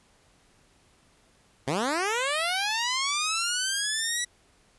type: linear sweep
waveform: 10% pulse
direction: up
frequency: 123.47 to 1959 Hz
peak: -17 dBFS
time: 1.67-4.25 s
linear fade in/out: 10 ms
effects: pink hiss -62 dBFS RMS until 4.78 s + resampled to 24000 Hz

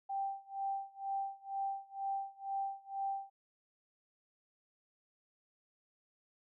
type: tone with tremolo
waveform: sine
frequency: 785 Hz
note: G5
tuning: 2 cents sharp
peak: -33 dBFS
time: 0.09-3.3 s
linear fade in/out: 10 ms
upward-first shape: sine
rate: 2.1 Hz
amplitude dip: 95%
effects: none

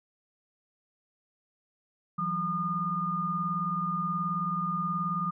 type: tone cluster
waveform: sine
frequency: 166 / 184.7 / 1217 Hz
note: E3 / F#3 / D#6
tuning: +12 / -3 / -39 cents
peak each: -35 / -35 / -29 dBFS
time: 2.18-5.31 s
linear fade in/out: 10 ms
effects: none

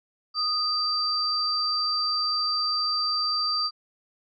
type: tone pair together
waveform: sine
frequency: 1239 / 4682 Hz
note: D#6 / D8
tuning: -8 / -6 cents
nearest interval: octave + major seventh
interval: 2302 cents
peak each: -29 / -24 dBFS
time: 0.34-3.71 s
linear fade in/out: 50 ms
effects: none

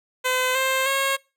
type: tone with pitch steps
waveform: 10% pulse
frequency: 510 / 526.8 / 544.1 Hz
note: C5 / C5 / C#5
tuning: -44 / +12 / -32 cents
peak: -12 dBFS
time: 0.24-1.17 s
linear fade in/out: 20 ms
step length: 310 ms
effects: noise-tail reverb RT60 0.3 s tail -24 dB re dry

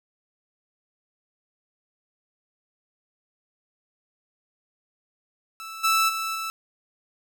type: tone with level steps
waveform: sawtooth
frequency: 1318.5 Hz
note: E6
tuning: in tune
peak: -32 / -15 / -23 / -25 dBFS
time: 5.6-6.5 s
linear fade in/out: 0 ms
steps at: 5.83 / 6.08 / 6.34 s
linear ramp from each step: 20 ms
effects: none

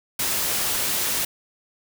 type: noise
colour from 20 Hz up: white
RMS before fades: -24 dBFS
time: 0.19-1.25 s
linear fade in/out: 5 ms
effects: none

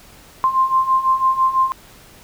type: beating tone pair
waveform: sine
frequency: 1046.5 / 1052.5 Hz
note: C6 / C6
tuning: 0 / +10 cents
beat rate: 6 Hz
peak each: -19 / -15 dBFS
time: 0.44-1.72 s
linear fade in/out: 0 ms
effects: pink hiss -45 dBFS RMS until 2.23 s

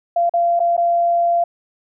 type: tone with dropouts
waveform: sine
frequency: 688 Hz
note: F5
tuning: 26 cents flat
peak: -13 dBFS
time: 0.16-1.44 s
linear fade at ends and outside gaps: 5 ms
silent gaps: 0.295-0.337 / 0.594-0.601 / 0.767-0.777 s
effects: none

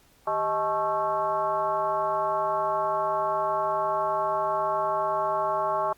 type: tone with frequency modulation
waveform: sine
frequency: 864 Hz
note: A5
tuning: 32 cents flat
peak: -23 dBFS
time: 0.27-5.93 s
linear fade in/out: 5 ms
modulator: 235 Hz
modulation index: 1.5
effects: pink hiss -60 dBFS RMS until 5.97 s + Opus 48 kbps

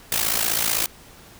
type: noise with amplitude modulation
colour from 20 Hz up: white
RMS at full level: -19 dBFS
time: 0.12-0.86 s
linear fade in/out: 2 ms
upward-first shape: sine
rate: 55.8 Hz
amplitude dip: 75%
effects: pink hiss -47 dBFS RMS until 1.39 s

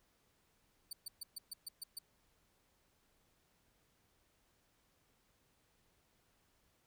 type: tone bursts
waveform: 20% pulse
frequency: 4570 Hz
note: D8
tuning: 48 cents flat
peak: -36 dBFS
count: 8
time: 0.91-1.988 s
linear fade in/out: 5 ms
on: 21 ms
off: 130 ms
effects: pink hiss -75 dBFS RMS until 6.86 s

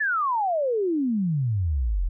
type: exponential sweep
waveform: sine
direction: down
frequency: 1789 to 38.89 Hz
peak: -21 dBFS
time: 0-2.09 s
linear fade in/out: 10 ms
effects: none

